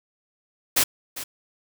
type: noise with echo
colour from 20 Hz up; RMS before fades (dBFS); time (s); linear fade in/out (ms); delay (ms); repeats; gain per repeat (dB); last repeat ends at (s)
white; -19; 0.76-0.84; 10; 400; 1; -14; 1.24
effects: none